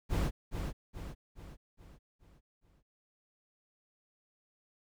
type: noise with echo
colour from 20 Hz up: brown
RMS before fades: -29 dBFS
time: 0.09-0.31 s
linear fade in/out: 50 ms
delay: 420 ms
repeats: 6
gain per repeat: -6 dB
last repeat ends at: 2.83 s
effects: none